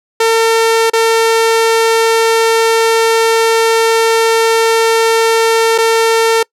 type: tone with dropouts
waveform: sawtooth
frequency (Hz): 452.7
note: A4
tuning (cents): +49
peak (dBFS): -4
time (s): 0.2-6.43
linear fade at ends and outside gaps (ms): 5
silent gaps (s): 0.9-0.933 / 5.78-5.784
effects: noise-tail reverb RT60 0.1 s tail -26 dB re dry + low-pass 11000 Hz 12 dB/octave